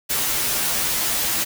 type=noise with comb filter; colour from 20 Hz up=white; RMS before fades=-22 dBFS; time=0.09-1.45 s; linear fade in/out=20 ms; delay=11 ms; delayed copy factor=-0.9; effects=none